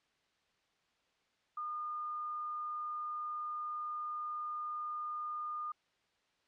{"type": "tone", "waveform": "sine", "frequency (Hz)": 1217, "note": "D#6", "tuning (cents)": -39, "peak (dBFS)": -37, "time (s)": [1.57, 5.72], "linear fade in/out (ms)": 5, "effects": ["white hiss -75 dBFS RMS until 6.47 s", "low-pass 4000 Hz 12 dB/octave"]}